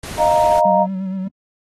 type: noise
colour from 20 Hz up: pink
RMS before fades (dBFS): -31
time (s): 0.03-0.6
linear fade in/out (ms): 5
type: chord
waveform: sine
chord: Eb suspended second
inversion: none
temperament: equal with one note detuned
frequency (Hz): 616.9 / 698.5 / 932.3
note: Eb5 / F5 / Bb5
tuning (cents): -15 / 0 / 0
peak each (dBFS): -15 / -17 / -15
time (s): 0.17-0.87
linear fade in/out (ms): 50
type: tone with vibrato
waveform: triangle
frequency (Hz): 190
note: F#3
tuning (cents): +46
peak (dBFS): -19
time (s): 0.65-1.28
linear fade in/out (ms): 5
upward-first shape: sine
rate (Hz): 8.5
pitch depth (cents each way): 39
effects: AAC 32 kbps